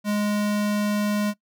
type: tone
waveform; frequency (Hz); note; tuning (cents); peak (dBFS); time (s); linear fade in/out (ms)
square; 207.7; G#3; 0; -22; 0.04-1.34; 50
effects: noise-tail reverb RT60 0.1 s tail -20 dB re dry

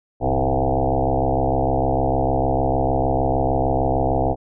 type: tone with frequency modulation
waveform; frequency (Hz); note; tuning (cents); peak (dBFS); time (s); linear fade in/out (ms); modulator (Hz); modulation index
sine; 389.7; G4; -10; -16; 0.2-4.36; 50; 66.6; 6.1
effects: none

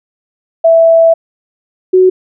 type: tone pair in turn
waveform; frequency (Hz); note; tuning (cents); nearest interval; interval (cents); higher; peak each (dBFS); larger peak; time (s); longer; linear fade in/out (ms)
sine; 659.3 / 371.1; E5 / F#4; 0 / +5; minor seventh; 995; first; -3; neither; 0.64-1.14 / 1.93-2.1; first; 10
effects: none

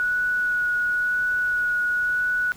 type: tone with vibrato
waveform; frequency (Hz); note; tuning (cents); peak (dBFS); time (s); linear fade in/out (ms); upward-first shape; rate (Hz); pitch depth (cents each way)
sine; 1466; F#6; -16; -20; 0-2.52; 0; sine; 0.97; 11
effects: pink hiss -47 dBFS RMS until 2.56 s

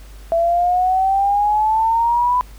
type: exponential sweep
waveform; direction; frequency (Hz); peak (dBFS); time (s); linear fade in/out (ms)
sine; up; 664 to 1001; -13; 0.32-2.41; 0
effects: added 50 Hz sine -36 dBFS peak until 2.58 s + pink hiss -47 dBFS RMS until 2.58 s

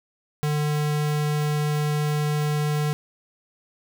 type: tone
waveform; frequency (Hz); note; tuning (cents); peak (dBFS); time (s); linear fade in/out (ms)
square; 149.5; D3; +31; -22; 0.43-2.93; 0
effects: none

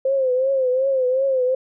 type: tone with vibrato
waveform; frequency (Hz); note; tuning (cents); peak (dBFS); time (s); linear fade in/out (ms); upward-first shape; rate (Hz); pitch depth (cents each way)
sine; 523.3; C5; 0; -16; 0.05-1.55; 5; triangle; 2.7; 91
effects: none

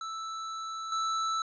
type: tone with level steps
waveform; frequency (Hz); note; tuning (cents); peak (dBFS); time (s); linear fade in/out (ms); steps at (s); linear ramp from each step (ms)
square; 1318.5; E6; 0; -36 / -29; 0.01-1.42; 2; 0.92; 2
effects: resampled to 16000 Hz

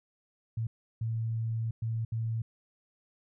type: tone bursts at uneven times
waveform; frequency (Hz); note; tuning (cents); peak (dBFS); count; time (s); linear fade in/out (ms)
sine; 113.2; A2; +50; -29; 4; 0.57-0.67 / 1.01-1.71 / 1.82-2.05 / 2.12-2.42; 5
effects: none

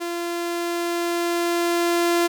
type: tone with level ramp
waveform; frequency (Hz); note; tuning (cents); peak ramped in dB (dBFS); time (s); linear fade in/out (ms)
sawtooth; 343.7; F4; -28; -22 to -13; 0-2.28; 20
effects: none

